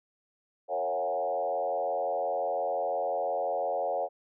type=tone with frequency modulation; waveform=sine; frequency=634 Hz; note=D#5; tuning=32 cents sharp; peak=-27 dBFS; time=0.68-4.09 s; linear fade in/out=50 ms; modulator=85.7 Hz; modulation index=1.8; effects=none